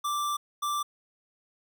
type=tone bursts at uneven times; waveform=square; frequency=1174.7 Hz; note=D6; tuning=in tune; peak=-28 dBFS; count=2; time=0.04-0.37 / 0.62-0.83 s; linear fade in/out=10 ms; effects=none